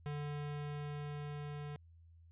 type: tone with level ramp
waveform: square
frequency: 146.83 Hz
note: D3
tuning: in tune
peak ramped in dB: -39 to -43 dBFS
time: 0.06-1.76 s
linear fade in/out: 0 ms
effects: added 83 Hz sine -58 dBFS peak until 2.31 s + resampled to 8000 Hz